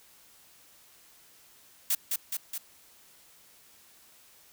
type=noise with echo; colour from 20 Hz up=blue; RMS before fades=-26 dBFS; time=1.9-1.95 s; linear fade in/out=5 ms; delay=210 ms; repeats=3; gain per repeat=-3 dB; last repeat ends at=2.58 s; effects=white hiss -58 dBFS RMS until 4.52 s